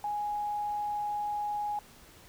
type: tone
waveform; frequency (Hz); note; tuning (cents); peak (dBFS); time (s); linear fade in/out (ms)
sine; 830.6; G#5; 0; -30; 0.04-1.79; 2
effects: pink hiss -55 dBFS RMS until 2.28 s